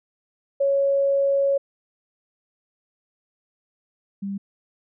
sine tone pair in turn, 554.4 / 197.89 Hz, C#5 / G3, 0 / +17 cents, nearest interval octave + tritone, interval 1783 cents, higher first, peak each -17 / -26 dBFS, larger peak first, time 0.6-1.58 / 4.22-4.38 s, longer first, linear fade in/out 10 ms, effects none

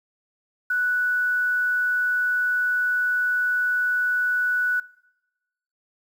sine tone with quantisation, 1480 Hz, F#6, in tune, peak -20 dBFS, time 0.7-4.8 s, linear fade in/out 5 ms, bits 8, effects noise-tail reverb RT60 1.0 s tail -22 dB re dry

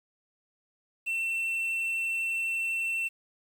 triangle tone with quantisation, 2694 Hz, E7, 37 cents sharp, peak -26 dBFS, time 1.06-3.09 s, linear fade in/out 20 ms, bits 9, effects none

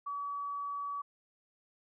sine tone, 1140 Hz, C#6, 48 cents sharp, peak -35 dBFS, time 0.06-1.02 s, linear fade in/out 10 ms, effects none

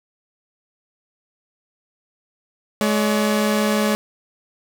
sawtooth tone pair together, 211.9 / 570 Hz, G#3 / C#5, +35 / +48 cents, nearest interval octave + perfect fourth, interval 1713 cents, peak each -14 / -19 dBFS, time 2.81-3.95 s, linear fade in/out 0 ms, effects none

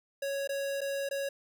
square tone with dropouts, 554.4 Hz, C#5, in tune, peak -32 dBFS, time 0.22-1.29 s, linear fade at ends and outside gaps 5 ms, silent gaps 0.475-0.491 / 0.808-0.814 / 1.09-1.11 s, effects none

